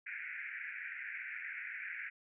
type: band-pass noise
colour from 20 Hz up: white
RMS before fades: -44 dBFS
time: 0.06-2.1 s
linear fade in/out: 10 ms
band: 1500 to 2400 Hz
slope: 96 dB/octave
effects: none